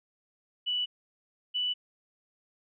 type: tone pair in turn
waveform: sine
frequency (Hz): 2959 / 2969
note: F#7 / F#7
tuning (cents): -1 / +5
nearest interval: unison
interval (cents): 6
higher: second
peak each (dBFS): -27 / -27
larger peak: neither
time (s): 0.66-0.86 / 1.54-1.74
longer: neither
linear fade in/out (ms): 20
effects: none